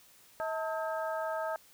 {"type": "harmonic tone with a mistuned harmonic", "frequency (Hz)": 320, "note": "D#4", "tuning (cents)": 49, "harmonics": [2, 3, 4, 5], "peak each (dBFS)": [-34, -38, -40, -42], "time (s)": [0.4, 1.56], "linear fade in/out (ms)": 0, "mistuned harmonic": 3, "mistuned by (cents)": -120, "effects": ["white hiss -60 dBFS RMS until 1.73 s"]}